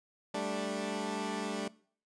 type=chord; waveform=15% pulse; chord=G suspended second; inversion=none; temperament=equal; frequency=196 / 220 / 293.7 Hz; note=G3 / A3 / D4; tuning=0 / 0 / 0 cents; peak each=-32 dBFS; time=0.34-1.68 s; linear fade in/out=5 ms; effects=noise-tail reverb RT60 0.5 s tail -21 dB re dry + resampled to 22050 Hz